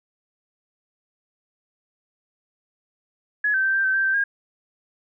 sine tone with pitch steps, 1687 / 1549 / 1560 / 1577 / 1541 / 1575 / 1559 / 1623 Hz, G#6 / G6 / G6 / G6 / G6 / G6 / G6 / G#6, +27 / -21 / -9 / +10 / -30 / +8 / -10 / -40 cents, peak -18 dBFS, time 3.44-4.24 s, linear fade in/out 5 ms, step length 100 ms, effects none

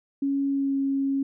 sine tone with pitch glide, 277.2 to 273.7 Hz, C#4 to C#4, 0 to -22 cents, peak -22 dBFS, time 0.22-1.23 s, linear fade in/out 5 ms, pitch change -22 cents, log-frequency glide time 0.48-0.77 s, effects none

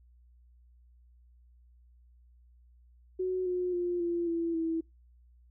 sine tone with pitch steps, 370 / 360.9 / 352.1 / 343.4 / 335 / 326.8 Hz, F#4 / F#4 / F4 / F4 / E4 / E4, 0 / -43 / +14 / -29 / +28 / -15 cents, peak -28 dBFS, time 3.19-4.81 s, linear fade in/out 10 ms, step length 270 ms, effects noise-tail reverb RT60 0.2 s tail -25 dB re dry + added 60 Hz sine -57 dBFS peak until 5.5 s

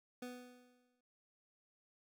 25% pulse tone with exponential decay, 248.1 Hz, B3, 8 cents sharp, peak -39 dBFS, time 0.22-1.01 s, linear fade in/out 5 ms, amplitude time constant 170 ms, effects none

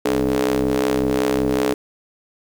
sawtooth ring-modulated tone, 65.41 Hz, C2, in tune, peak -10 dBFS, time 0.05-1.74 s, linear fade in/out 5 ms, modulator 361 Hz, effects 7-bit

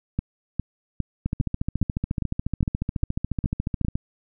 two click trains, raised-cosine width 5 ms, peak -12 / -11 dBFS, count 39 / 10, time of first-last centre 1.26-3.955 / 0.19-3.849 s, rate 14.1 / 2.46 Hz, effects none

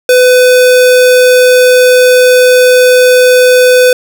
square tone, 502 Hz, B4, 28 cents sharp, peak -3 dBFS, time 0.09-3.93 s, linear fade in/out 2 ms, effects none

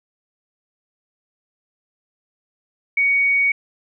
sine tone, 2240 Hz, C#7, 18 cents sharp, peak -14 dBFS, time 2.97-3.52 s, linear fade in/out 5 ms, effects none

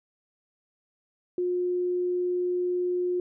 sine tone, 358.2 Hz, F4, 44 cents sharp, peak -24 dBFS, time 1.38-3.2 s, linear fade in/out 2 ms, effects none

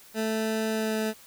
20% pulse tone with pitch glide, 220 to 218.1 Hz, A3 to A3, 0 to -15 cents, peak -21 dBFS, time 0.14-1.14 s, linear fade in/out 50 ms, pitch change -15 cents, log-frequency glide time 0.68-0.97 s, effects white hiss -52 dBFS RMS until 1.26 s

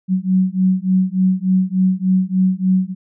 sine beating tone pair, 185 / 188.4 Hz, F#3 / F#3, 0 / +32 cents, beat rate 3.4 Hz, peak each -16 dBFS, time 0.08-2.95 s, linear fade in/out 50 ms, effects none

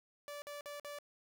sawtooth tone bursts, 581 Hz, D5, 19 cents flat, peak -40 dBFS, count 4, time 0.28-0.987 s, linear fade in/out 0 ms, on 140 ms, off 49 ms, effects 12-bit

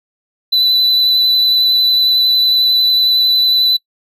triangle tone with vibrato, 3994 Hz, B7, 19 cents sharp, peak -8 dBFS, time 0.52-3.77 s, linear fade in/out 10 ms, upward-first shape sine, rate 11 Hz, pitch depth 17 cents each way, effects noise-tail reverb RT60 0.1 s tail -23 dB re dry

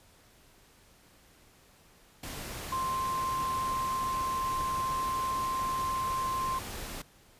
sine tone in noise, 1050 Hz, C6, 6 cents sharp, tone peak -29 dBFS, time 2.72-6.59 s, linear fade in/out 5 ms, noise pink, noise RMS -40 dBFS, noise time 2.23-7.02 s, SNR +8 dB, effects pink hiss -60 dBFS RMS until 7.39 s + resampled to 32000 Hz

